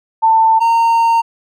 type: tone pair in turn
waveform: sine / triangle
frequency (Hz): 893 / 919.7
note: A5 / A#5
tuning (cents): +25 / -24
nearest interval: minor second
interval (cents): 51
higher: second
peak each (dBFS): -7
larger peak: neither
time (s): 0.22-0.6 / 0.6-1.22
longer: second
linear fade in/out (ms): 20
effects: none